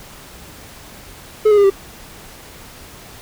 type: tone with pitch steps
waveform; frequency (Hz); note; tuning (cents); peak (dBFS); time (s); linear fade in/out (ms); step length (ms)
triangle; 429.1 / 416.2 / 403.6 / 391.4; A4 / G#4 / G#4 / G4; -43 / +4 / -49 / -3; -6; 1.45-1.702; 10; 63
effects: pink hiss -39 dBFS RMS until 3.21 s